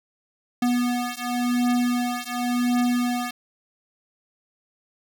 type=beating tone pair; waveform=square; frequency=244 / 244.92 Hz; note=B3 / B3; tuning=-21 / -14 cents; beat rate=0.92 Hz; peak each=-25 dBFS; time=0.62-3.31 s; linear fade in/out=5 ms; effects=none